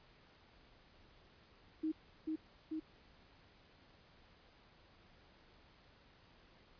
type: tone with echo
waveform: sine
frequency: 314.7 Hz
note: D#4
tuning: 20 cents sharp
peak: -34 dBFS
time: 1.83-1.92 s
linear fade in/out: 10 ms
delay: 440 ms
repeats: 2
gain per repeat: -2 dB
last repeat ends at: 2.8 s
effects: pink hiss -65 dBFS RMS until 6.79 s + resampled to 11025 Hz